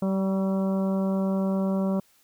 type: harmonic tone with a mistuned harmonic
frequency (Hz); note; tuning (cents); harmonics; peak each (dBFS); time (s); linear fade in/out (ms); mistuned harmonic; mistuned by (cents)
192.5; G3; -31; 1 / 2 / 3 / 4 / 5 / 6 / 7; -23 / -34 / -31 / -43 / -41 / -43 / -47; 0.02-2; 5; 6; -30
effects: white hiss -62 dBFS RMS until 2.23 s